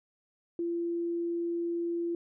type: tone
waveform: sine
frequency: 341.1 Hz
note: F4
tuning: 41 cents flat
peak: -29 dBFS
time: 0.59-2.15 s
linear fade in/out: 2 ms
effects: none